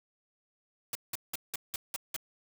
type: noise bursts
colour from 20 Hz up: white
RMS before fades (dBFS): -35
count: 7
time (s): 0.93-2.164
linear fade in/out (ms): 2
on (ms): 22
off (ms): 180
effects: none